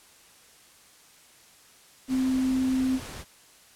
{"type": "tone in noise", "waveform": "sine", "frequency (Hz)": 260, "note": "C4", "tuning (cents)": -11, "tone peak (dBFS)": -22, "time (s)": [2.08, 3], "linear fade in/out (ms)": 50, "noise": "pink", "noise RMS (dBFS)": -40, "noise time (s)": [2.07, 3.25], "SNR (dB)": 15, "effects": ["white hiss -55 dBFS RMS until 3.75 s", "low-pass 11000 Hz 12 dB/octave"]}